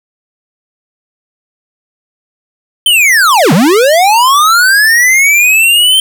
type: linear two-way sweep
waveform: square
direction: down then up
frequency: 3136 to 141.6 to 3136 Hz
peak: -5 dBFS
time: 2.86-6 s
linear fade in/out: 2 ms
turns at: 3.53 s
effects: none